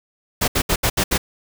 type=noise bursts at uneven times; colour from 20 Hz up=pink; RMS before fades=-18 dBFS; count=6; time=0.41-0.48 / 0.55-0.62 / 0.69-0.76 / 0.83-0.9 / 0.97-1.04 / 1.11-1.18 s; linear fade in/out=10 ms; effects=none